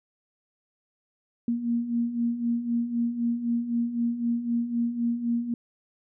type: beating tone pair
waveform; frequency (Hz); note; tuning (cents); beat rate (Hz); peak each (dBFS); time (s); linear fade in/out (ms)
sine; 232.9 / 236.8; A#3 / A#3; -1 / +27; 3.9; -31 / -25; 1.48-5.54; 2
effects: none